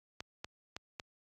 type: clicks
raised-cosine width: 0.2 ms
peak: -23 dBFS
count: 4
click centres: 0.205 / 0.445 / 0.765 / 0.998 s
effects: high-pass 60 Hz 12 dB/octave + AAC 64 kbps